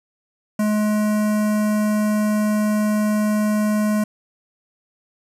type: tone with notch filter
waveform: square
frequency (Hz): 211.6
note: G#3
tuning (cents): +33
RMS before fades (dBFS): -19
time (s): 0.59-4.04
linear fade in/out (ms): 5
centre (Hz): 3600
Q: 0.72
effects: resampled to 32000 Hz + 8-bit